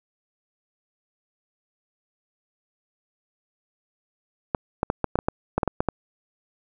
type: clicks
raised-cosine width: 1 ms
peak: -7 dBFS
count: 12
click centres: 4.548 / 4.831 / 4.901 / 5.043 / 5.156 / 5.189 / 5.285 / 5.58 / 5.632 / 5.677 / 5.805 / 5.887 s
effects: none